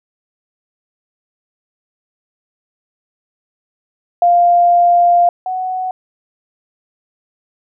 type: tone pair in turn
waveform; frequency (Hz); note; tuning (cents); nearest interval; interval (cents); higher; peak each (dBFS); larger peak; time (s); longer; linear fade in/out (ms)
sine; 698.5 / 742.8; F5 / F#5; 0 / +7; minor second; 107; second; -7 / -17; first; 4.22-5.29 / 5.46-5.91; first; 2
effects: none